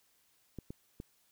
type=clicks; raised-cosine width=3 ms; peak=-29 dBFS; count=3; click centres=0.587 / 0.705 / 1.001 s; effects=white hiss -71 dBFS RMS until 1.31 s